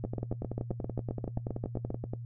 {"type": "two click trains", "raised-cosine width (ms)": 2, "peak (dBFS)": [-21, -20], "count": [23, 15], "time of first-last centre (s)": [[0.04, 2.135], [0.05, 1.904]], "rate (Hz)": [10.5, 7.55], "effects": ["noise-tail reverb RT60 0.1 s tail -17 dB re dry", "added 118 Hz sine -38 dBFS peak until 2.25 s"]}